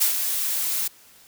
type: noise with ADSR envelope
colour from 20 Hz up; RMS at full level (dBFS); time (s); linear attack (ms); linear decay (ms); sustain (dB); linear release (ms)
blue; -18; 0-0.88; 19; 110; -7; 7
effects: white hiss -52 dBFS RMS until 1.27 s